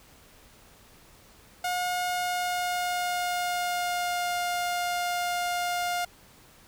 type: tone with pitch glide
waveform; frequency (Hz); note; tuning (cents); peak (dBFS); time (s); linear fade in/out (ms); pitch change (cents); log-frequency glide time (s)
sawtooth; 719 to 707.1; F#5 to F5; -50 to +21; -23; 1.64-6.05; 5; -29; 2.1-4.39
effects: pink hiss -55 dBFS RMS until 6.67 s